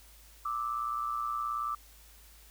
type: tone pair together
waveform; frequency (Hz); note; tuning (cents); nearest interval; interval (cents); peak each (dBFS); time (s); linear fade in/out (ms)
sine; 1180.2 / 1299; D6 / E6; +8 / -26; major second; 166; -32 / -37; 0.45-1.75; 5
effects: added 53 Hz sine -56 dBFS peak until 2.5 s + white hiss -58 dBFS RMS until 2.5 s